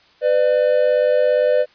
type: tone pair together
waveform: triangle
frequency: 501.5 / 599 Hz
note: B4 / D5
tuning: +26 / +34 cents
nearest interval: minor third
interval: 308 cents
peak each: -14 dBFS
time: 0.21-1.66 s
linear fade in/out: 50 ms
effects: white hiss -53 dBFS RMS until 1.74 s + resampled to 11025 Hz